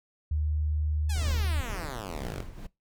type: tone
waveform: sine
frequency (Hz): 75.9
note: D#2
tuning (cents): -42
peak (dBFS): -25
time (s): 0.31-1.61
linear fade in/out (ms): 5
type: exponential sweep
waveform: 5% pulse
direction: down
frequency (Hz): 880 to 41.2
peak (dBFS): -25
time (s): 1.09-2.43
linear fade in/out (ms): 10
type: noise with tremolo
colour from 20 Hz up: brown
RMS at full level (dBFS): -34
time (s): 1.15-2.67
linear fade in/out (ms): 10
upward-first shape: triangle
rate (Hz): 2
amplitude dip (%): 75
effects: noise-tail reverb RT60 0.2 s tail -22 dB re dry